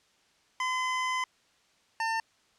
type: tone pair in turn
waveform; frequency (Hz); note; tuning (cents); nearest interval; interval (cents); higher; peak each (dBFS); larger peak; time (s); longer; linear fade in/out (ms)
25% pulse; 1021 / 900.5; C6 / A5; -43 / +40; major second; 217; first; -24; neither; 0.6-1.24 / 2-2.2; first; 2
effects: white hiss -66 dBFS RMS until 2.58 s + low-pass 6000 Hz 12 dB/octave